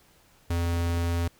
square tone, 85.3 Hz, F2, 40 cents flat, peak -25 dBFS, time 0.5-1.28 s, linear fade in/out 5 ms
clicks, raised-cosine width 2 ms, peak -31 dBFS, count 9, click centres 0.659 / 0.736 / 0.767 / 0.807 / 0.865 / 0.9 / 0.943 / 0.974 / 1.037 s
effects pink hiss -60 dBFS RMS until 1.39 s

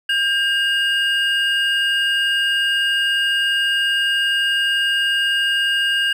triangle tone pair together, 1602.8 / 2846 Hz, G6 / F7, +38 / +32 cents, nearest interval minor seventh, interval 994 cents, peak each -17 dBFS, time 0.09-6.13 s, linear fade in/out 5 ms, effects none

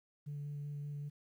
sine tone with vibrato, 145.2 Hz, D3, 19 cents flat, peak -38 dBFS, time 0.26-1.1 s, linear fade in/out 20 ms, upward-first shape square, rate 5.2 Hz, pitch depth 9 cents each way, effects tanh soft clip ceiling -37 dBFS + 12-bit

